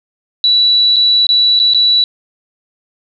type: tone with dropouts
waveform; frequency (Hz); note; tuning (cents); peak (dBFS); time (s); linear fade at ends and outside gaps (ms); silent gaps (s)
sine; 3939; B7; -5; -7; 0.44-2.04; 1; 0.96-0.965 / 1.268-1.29 / 1.592-1.599 / 1.736-1.746
effects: none